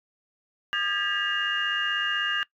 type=tone cluster; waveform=sine; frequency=1214 / 1616 / 1712 / 1937 / 2830 Hz; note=D#6 / G#6 / A6 / B6 / F7; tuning=-43 / -48 / -48 / -34 / +22 cents; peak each=-33 / -28 / -31 / -36 / -28 dBFS; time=0.73-2.43 s; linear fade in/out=0 ms; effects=noise-tail reverb RT60 0.1 s tail -21 dB re dry + tanh soft clip ceiling -15 dBFS